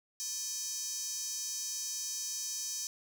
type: tone with high-pass filter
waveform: square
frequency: 349.2 Hz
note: F4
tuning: in tune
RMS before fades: -38 dBFS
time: 0.2-2.87 s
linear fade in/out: 0 ms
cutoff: 5900 Hz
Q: 4.5
effects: none